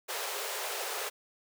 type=high-pass noise; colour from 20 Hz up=pink; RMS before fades=-36 dBFS; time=0.08-1.1 s; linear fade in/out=20 ms; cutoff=380 Hz; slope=96 dB/octave; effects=none